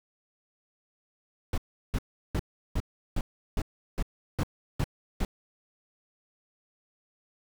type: noise bursts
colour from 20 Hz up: brown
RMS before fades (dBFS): -27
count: 10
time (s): 1.53-5.25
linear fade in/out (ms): 2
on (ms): 48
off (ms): 360
effects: none